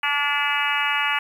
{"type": "harmonic tone with a mistuned harmonic", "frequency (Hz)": 288.9, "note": "D4", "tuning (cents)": -28, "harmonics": [3, 4, 5, 6, 7, 8, 9, 10], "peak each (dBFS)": [-28, -28, -28, -28, -28, -28, -28, -28], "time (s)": [0.03, 1.19], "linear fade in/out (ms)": 5, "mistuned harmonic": 5, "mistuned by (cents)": -16, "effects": ["8-bit"]}